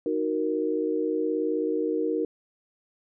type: chord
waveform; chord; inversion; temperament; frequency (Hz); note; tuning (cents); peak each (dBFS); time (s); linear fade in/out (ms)
sine; D# minor; none; equal; 311.1 / 370 / 466.2; D#4 / F#4 / A#4; 0 / 0 / 0; -28 / -30 / -27; 0.06-2.25; 2
effects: none